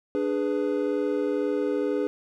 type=chord; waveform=triangle; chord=G# diminished; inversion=second; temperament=equal with one note detuned; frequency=293.7 / 415.3 / 497.3 Hz; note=D4 / G#4 / B4; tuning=0 / 0 / +12 cents; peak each=-26 / -25 / -27 dBFS; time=0.15-2.07 s; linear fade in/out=0 ms; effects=none

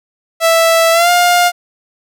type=tone with pitch glide; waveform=sawtooth; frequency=659.3 to 706.6 Hz; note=E5 to F5; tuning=0 to +20 cents; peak=-4 dBFS; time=0.4-1.52 s; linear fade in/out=50 ms; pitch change=+120 cents; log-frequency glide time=0.92-1.1 s; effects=none

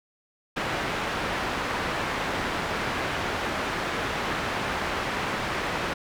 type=low-pass noise; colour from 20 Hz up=white; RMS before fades=-29 dBFS; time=0.56-5.94 s; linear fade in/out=10 ms; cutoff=1800 Hz; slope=12 dB/octave; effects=none

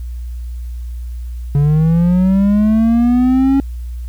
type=linear sweep; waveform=triangle; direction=up; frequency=140.8 to 275.8 Hz; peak=-7 dBFS; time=1.55-3.6 s; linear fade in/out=0 ms; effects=added 60 Hz sine -22 dBFS peak until 4.08 s + white hiss -52 dBFS RMS until 4.08 s

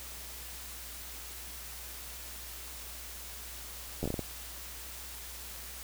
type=slowing click train; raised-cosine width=2 ms; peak=-20 dBFS; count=7; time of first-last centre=4.03-4.193 s; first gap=11 ms; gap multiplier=1.36; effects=added 60 Hz sine -49 dBFS peak until 5.83 s + white hiss -45 dBFS RMS until 5.83 s

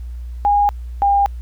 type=tone pair in turn; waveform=sine; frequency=818 / 803 Hz; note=G#5 / G5; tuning=-26 / +41 cents; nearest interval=unison; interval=33 cents; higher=first; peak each=-11 dBFS; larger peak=neither; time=0.45-0.69 / 1.02-1.26 s; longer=neither; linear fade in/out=0 ms; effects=added 60 Hz sine -26 dBFS peak until 1.41 s + pink hiss -56 dBFS RMS until 1.41 s

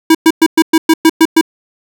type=tone bursts; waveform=square; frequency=322.4 Hz; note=E4; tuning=38 cents flat; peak=-4 dBFS; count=9; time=0.1-1.412 s; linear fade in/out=5 ms; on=48 ms; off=110 ms; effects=none

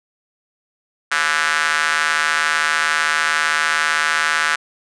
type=tone with high-pass filter; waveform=square; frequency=77.78 Hz; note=D#2; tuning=in tune; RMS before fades=-18 dBFS; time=1.11-4.56 s; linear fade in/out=10 ms; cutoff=1500 Hz; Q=3.2; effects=resampled to 22050 Hz

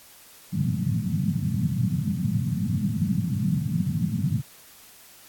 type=band-pass noise; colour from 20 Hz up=white; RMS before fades=-25 dBFS; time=0.52-4.42 s; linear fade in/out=20 ms; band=100 to 210 Hz; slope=48 dB/octave; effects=white hiss -50 dBFS RMS until 5.28 s + AAC 64 kbps

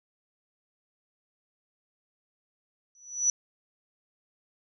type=tone with exponential growth; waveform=sine; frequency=5920 Hz; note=F#8; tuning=in tune; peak=-18 dBFS; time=2.95-3.3 s; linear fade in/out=1 ms; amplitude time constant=74 ms; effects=none

